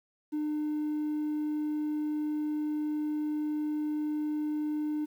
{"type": "tone", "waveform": "triangle", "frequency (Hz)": 301.8, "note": "D4", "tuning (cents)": 47, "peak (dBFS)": -26, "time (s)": [0.32, 5.06], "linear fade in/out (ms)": 20, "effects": ["tanh soft clip ceiling -24 dBFS", "10-bit"]}